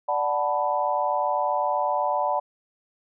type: chord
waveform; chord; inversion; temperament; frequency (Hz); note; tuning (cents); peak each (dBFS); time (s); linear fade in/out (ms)
sine; B minor seventh; first; equal; 587.3 / 740 / 880 / 987.8; D5 / F#5 / A5 / B5; 0 / 0 / 0 / 0; -27; 0.08-2.4; 10
effects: none